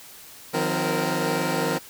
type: tone cluster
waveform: 15% pulse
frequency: 155.9 / 179.6 / 258.5 / 464.9 Hz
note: D#3 / F3 / C4 / A#4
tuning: +4 / +49 / -21 / -5 cents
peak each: -22 dBFS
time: 0.53-1.79 s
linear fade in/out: 20 ms
effects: white hiss -45 dBFS RMS until 1.89 s